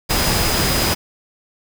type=tone in noise; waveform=sine; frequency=4978 Hz; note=D#8; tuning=in tune; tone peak=-25 dBFS; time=0.09-0.95 s; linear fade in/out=20 ms; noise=pink; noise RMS=-18 dBFS; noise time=0.09-0.95 s; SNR=-10 dB; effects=none